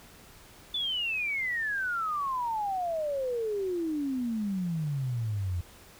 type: exponential sweep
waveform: sine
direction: down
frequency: 3520 to 85 Hz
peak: -28 dBFS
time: 0.74-5.61 s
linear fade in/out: 5 ms
effects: pink hiss -53 dBFS RMS until 5.99 s